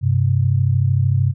sine tone pair together, 98 / 131.23 Hz, G2 / C3, 0 / +6 cents, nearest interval perfect fourth, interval 506 cents, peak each -16 dBFS, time 0.01-1.34 s, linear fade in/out 50 ms, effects none

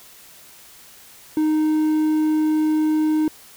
triangle tone, 309.6 Hz, D#4, 9 cents flat, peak -14 dBFS, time 1.37-3.28 s, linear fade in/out 2 ms, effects white hiss -46 dBFS RMS until 3.56 s

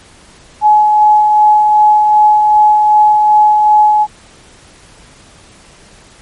sine tone with tremolo, 847 Hz, G#5, 34 cents sharp, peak -3 dBFS, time 0.61-4.07 s, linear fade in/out 50 ms, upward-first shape sine, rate 2.6 Hz, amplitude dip 30%, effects pink hiss -41 dBFS RMS until 6.21 s + MP3 48 kbps

